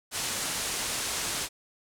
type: low-pass noise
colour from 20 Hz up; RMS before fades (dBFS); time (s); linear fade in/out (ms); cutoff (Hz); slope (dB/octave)
white; -32; 0.11-1.49; 50; 10000; 24
effects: none